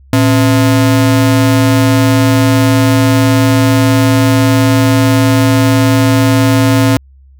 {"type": "ring-modulated tone", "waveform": "square", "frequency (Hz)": 192.6, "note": "G3", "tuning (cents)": -30, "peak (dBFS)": -4, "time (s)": [0.13, 6.97], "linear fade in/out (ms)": 0, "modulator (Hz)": 77.8, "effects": ["added 67 Hz sine -38 dBFS peak until 7.39 s"]}